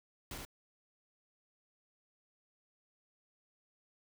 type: noise with echo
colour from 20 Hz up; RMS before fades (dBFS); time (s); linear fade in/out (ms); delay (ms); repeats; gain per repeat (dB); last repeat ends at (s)
pink; -44; 0.31-0.38; 2; 71; 1; -2; 0.451
effects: none